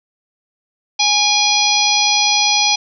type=harmonic tone with a mistuned harmonic; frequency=830 Hz; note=G#5; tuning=1 cent flat; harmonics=1 / 3 / 4 / 5 / 6 / 7; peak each=-19 / -19 / -19 / -19 / -19 / -19 dBFS; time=0.99-2.76 s; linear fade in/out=10 ms; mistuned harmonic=3; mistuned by=-39 cents; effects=none